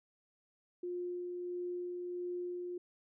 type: tone with tremolo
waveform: sine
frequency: 355.1 Hz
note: F4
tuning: 29 cents sharp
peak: -36 dBFS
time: 0.83-2.78 s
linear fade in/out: 5 ms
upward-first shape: sine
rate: 1.5 Hz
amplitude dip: 25%
effects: none